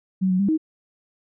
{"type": "tone with pitch steps", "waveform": "sine", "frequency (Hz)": [188.2, 184.4, 198.8, 315.1], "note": ["F#3", "F#3", "G3", "D#4"], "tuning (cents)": [30, -6, 25, 22], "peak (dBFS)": -17, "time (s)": [0.21, 0.578], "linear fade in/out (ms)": 20, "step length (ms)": 92, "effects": []}